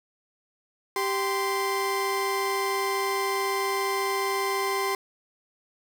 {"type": "tone pair together", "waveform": "30% pulse", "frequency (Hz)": [392, 1037.2], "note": ["G4", "C6"], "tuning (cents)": [0, -15], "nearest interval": "octave + perfect fourth", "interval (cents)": 1685, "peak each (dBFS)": -25, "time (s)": [0.96, 4.95], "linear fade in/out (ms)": 2, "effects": []}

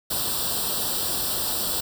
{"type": "noise with comb filter", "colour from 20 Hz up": "white", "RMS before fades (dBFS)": -26, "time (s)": [0.1, 1.81], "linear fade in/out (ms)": 10, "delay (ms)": 0.23, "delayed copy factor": 0.85, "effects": []}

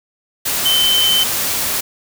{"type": "tone in noise", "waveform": "sine", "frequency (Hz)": 3072, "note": "G7", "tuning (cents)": -36, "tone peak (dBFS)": -12, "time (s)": [0.65, 1.24], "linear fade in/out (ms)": 10, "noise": "white", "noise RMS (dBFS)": -19, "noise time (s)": [0.45, 1.81], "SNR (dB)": 4, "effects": []}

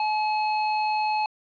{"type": "tone", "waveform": "square", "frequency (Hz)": 855, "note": "A5", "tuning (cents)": -50, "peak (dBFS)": -23, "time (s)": [0, 1.26], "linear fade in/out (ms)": 2, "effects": ["resampled to 11025 Hz", "9-bit"]}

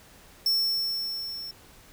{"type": "tone with level ramp", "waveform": "square", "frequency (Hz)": 5400, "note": "E8", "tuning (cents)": 41, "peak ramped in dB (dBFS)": [-21, -36], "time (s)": [0.46, 1.51], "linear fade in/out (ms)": 2, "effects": ["pink hiss -53 dBFS RMS until 1.92 s"]}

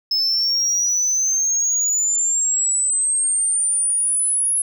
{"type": "exponential sweep", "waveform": "sine", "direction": "up", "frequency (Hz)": [5180, 10630], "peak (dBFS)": -14, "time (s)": [0.11, 4.62], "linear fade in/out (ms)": 5, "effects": ["tanh soft clip ceiling -15 dBFS"]}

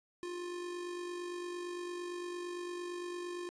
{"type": "tone with amplitude modulation", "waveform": "square", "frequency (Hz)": 352.7, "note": "F4", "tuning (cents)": 17, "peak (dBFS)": -38, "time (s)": [0.23, 3.49], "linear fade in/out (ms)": 0, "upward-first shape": "sine", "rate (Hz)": 48.8, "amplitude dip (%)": 40, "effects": ["resampled to 22050 Hz"]}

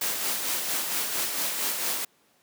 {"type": "noise with tremolo", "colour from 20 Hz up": "white", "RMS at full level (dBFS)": -27, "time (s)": [0.01, 2.05], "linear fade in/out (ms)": 5, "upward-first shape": "sine", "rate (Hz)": 4.4, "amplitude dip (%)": 40, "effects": ["pink hiss -64 dBFS RMS until 2.42 s", "high-pass 200 Hz 12 dB/octave"]}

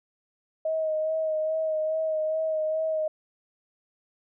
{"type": "tone with vibrato", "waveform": "sine", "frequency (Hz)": 630, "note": "D#5", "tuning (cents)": 21, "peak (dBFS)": -24, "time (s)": [0.65, 3.08], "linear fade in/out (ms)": 5, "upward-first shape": "sine", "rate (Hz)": 2.4, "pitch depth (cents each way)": 24, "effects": []}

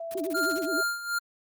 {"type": "tone with pitch glide", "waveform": "sine", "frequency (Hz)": [665, 657.4], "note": ["E5", "E5"], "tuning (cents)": [15, -5], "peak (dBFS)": -33, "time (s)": [0, 0.83], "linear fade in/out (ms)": 5, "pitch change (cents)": -20, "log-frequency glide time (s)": [0.13, 0.23]}
{"type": "noise bursts", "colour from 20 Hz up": "white", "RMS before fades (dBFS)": -42, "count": 9, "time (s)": [0.11, 0.651], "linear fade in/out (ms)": 0, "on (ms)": 29, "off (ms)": 35}
{"type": "tone with vibrato", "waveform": "sine", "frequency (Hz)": 337.7, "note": "E4", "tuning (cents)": 42, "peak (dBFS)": -29, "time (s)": [0.15, 0.81], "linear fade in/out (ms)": 5, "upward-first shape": "sine", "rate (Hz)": 9.6, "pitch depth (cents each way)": 260}
{"type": "tone with tremolo", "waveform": "square", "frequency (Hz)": 1400, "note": "F6", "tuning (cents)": 4, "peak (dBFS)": -25, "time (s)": [0.34, 1.19], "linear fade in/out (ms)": 10, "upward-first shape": "sine", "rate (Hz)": 2.6, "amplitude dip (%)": 75}
{"effects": ["Opus 32 kbps"]}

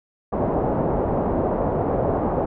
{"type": "low-pass noise", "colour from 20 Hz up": "white", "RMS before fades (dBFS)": -22, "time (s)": [0.32, 2.46], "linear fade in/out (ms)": 10, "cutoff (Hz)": 760, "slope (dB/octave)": 24, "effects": []}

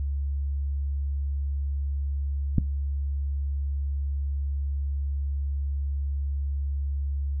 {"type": "click", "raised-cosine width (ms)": 5, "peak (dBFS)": -7, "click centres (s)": 2.583, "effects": ["noise-tail reverb RT60 0.2 s tail -18 dB re dry", "added 70 Hz sine -25 dBFS peak until 7.4 s"]}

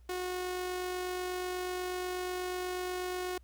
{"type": "tone with amplitude modulation", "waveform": "sawtooth", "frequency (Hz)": 364, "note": "F#4", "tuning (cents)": -28, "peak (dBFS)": -29, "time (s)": [0.09, 3.38], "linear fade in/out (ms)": 5, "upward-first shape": "sine", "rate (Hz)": 48.2, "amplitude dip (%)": 25, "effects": ["added 60 Hz sine -54 dBFS peak until 3.43 s", "pink hiss -73 dBFS RMS until 3.43 s"]}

